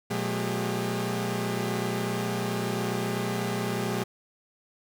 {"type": "tone cluster", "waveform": "sawtooth", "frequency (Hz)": [121.1, 182.1, 214, 400.5], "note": ["B2", "F#3", "A3", "G4"], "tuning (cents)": [-34, -27, -48, 37], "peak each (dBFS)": -29, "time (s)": [0.1, 4.04], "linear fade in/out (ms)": 10, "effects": []}